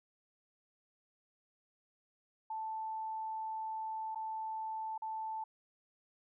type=tone with dropouts; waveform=sine; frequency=880 Hz; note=A5; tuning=in tune; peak=-37 dBFS; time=2.5-5.44 s; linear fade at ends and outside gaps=5 ms; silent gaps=4.148-4.156 / 4.979-5.02 s; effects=none